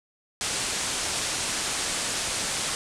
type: low-pass noise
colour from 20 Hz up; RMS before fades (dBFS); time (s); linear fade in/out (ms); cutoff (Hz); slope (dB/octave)
white; -29; 0.41-2.75; 0; 9500; 48
effects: none